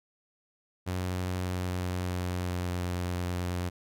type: tone with pitch glide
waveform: sawtooth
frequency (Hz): 91.3 to 89.06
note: F#2 to F2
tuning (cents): -23 to +34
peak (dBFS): -26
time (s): 0.86-3.7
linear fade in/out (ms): 20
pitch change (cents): -43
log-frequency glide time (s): 1.32-2.87
effects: none